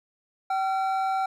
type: tone pair together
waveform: triangle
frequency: 767.8 / 1368 Hz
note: G5 / F6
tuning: -36 / -36 cents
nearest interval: minor seventh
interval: 1000 cents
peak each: -22 / -30 dBFS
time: 0.5-1.26 s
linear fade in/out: 5 ms
effects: none